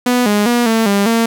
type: tone with pitch steps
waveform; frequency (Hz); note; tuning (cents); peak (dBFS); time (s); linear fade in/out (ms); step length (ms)
sawtooth; 246.9 / 207 / 240.1 / 224.7 / 200.4 / 228.8; B3 / G#3 / B3 / A3 / G3 / A#3; 0 / -5 / -49 / +37 / +38 / -32; -7; 0.06-1.26; 5; 200
effects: none